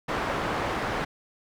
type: low-pass noise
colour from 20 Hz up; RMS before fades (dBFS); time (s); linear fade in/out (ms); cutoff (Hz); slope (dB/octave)
white; -29; 0.08-1.05; 10; 1300; 12
effects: none